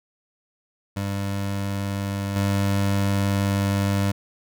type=tone with level steps; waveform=25% pulse; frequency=99.3 Hz; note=G2; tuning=23 cents sharp; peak=-21 / -16 dBFS; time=0.96-4.12 s; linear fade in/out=10 ms; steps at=2.36 s; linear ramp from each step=2 ms; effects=none